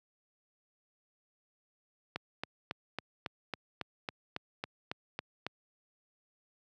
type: click train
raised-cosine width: 0.3 ms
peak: -19 dBFS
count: 13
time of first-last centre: 2.16-5.466 s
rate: 3.63 Hz
effects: high-pass 100 Hz 12 dB/octave